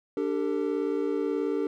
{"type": "chord", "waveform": "triangle", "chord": "D suspended fourth", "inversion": "none", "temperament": "equal with one note detuned", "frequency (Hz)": [293.7, 392, 450.5], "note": ["D4", "G4", "A4"], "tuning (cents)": [0, 0, 41], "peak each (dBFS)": -28, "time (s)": [0.17, 1.67], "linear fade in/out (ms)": 2, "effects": []}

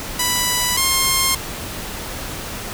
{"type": "tone pair in turn", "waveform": "5% pulse", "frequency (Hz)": [987.8, 1064.6], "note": ["B5", "C6"], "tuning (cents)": [0, 30], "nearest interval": "minor second", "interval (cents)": 130, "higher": "second", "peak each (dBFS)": [-5, -3], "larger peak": "second", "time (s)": [[0.19, 0.77], [0.77, 1.35]], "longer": "neither", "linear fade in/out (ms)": 5, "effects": ["pink hiss -29 dBFS RMS until 2.73 s"]}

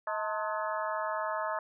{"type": "harmonic tone with a mistuned harmonic", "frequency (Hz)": 212.3, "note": "G#3", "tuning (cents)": 38, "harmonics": [3, 4, 5, 6, 7, 8], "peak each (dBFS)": [-35, -37, -37, -38, -44, -41], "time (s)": [0.07, 1.59], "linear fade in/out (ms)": 2, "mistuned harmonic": 4, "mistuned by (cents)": 84, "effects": []}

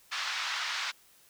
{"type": "band-pass noise", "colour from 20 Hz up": "pink", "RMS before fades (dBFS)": -34, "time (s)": [0.11, 0.92], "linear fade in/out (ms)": 20, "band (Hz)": [1100, 5400], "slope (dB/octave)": 24, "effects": ["white hiss -61 dBFS RMS until 1.29 s"]}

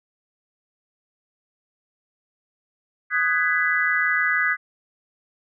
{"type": "chord", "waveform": "sine", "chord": "G# minor seventh", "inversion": "second", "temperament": "just", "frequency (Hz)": [1245.9, 1495.1, 1661.2, 1993.5], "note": ["D#6", "F#6", "G#6", "B6"], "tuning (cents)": [2, 18, 0, 16], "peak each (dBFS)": [-27, -24, -23, -23], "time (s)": [3.1, 4.57], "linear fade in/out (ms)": 50, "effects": []}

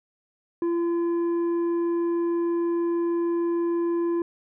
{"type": "tone with tanh clipping", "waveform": "sine", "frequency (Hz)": 340.8, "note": "F4", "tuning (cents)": -42, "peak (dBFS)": -23, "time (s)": [0.62, 4.22], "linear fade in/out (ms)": 2, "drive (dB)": 6, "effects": []}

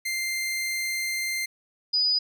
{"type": "tone pair in turn", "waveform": ["sawtooth", "sine"], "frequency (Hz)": [2093, 4955], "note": ["C7", "D#8"], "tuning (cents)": [0, -8], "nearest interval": "octave + minor third", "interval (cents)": 1492, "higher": "second", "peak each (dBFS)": [-23, -20], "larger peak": "second", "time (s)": [[0.05, 1.46], [1.93, 2.19]], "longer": "first", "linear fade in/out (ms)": 10, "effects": []}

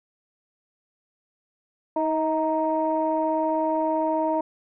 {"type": "tone cluster", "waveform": "sine", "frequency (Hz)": [316.1, 634, 933], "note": ["D#4", "D#5", "A#5"], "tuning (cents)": [27, 32, 1], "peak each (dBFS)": [-26, -24, -25], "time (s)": [1.96, 4.41], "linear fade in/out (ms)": 5, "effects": ["tanh soft clip ceiling -12 dBFS"]}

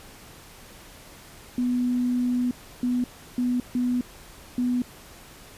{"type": "tone bursts at uneven times", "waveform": "sine", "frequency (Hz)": 246.9, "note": "B3", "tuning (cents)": 0, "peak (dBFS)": -21, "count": 5, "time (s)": [[1.58, 2.51], [2.83, 3.04], [3.38, 3.6], [3.75, 4.01], [4.58, 4.82]], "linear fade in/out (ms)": 2, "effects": ["pink hiss -47 dBFS RMS until 5.57 s", "resampled to 32000 Hz"]}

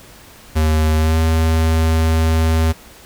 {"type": "tone with pitch glide", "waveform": "square", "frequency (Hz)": [78.2, 80.54], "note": ["D#2", "E2"], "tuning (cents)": [9, -40], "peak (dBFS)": -13, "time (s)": [0.55, 2.73], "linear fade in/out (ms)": 20, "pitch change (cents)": 51, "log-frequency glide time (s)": [0.96, 1.18], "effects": ["pink hiss -42 dBFS RMS until 3.05 s"]}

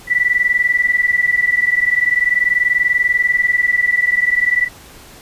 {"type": "tone pair together", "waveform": "sine", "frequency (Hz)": [1955.1, 1975.5], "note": ["B6", "B6"], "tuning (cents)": [-18, 0], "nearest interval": "unison", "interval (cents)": 18, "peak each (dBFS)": -15, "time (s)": [0.07, 4.69], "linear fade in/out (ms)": 50, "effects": ["pink hiss -40 dBFS RMS until 5.21 s", "resampled to 32000 Hz"]}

